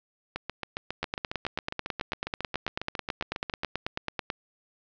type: two click trains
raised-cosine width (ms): 0.3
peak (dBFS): -16 / -13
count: 25 / 31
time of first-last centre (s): 0.36-3.634 / 1.03-4.302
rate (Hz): 7.33 / 9.17
effects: resampled to 16000 Hz + 8-bit